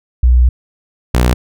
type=tone pair in turn; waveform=sine / sawtooth; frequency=61.4 / 61.12 Hz; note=B1 / B1; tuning=-9 / -17 cents; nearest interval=unison; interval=8 cents; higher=first; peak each=-5 dBFS; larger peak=neither; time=0.23-0.49 / 1.14-1.34 s; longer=first; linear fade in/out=5 ms; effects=none